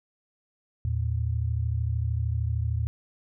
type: tone pair together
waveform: sine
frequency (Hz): 80.12 / 113.3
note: E2 / A#2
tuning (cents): -49 / -49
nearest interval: tritone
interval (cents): 600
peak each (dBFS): -27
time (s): 0.85-2.87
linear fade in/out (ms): 0
effects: none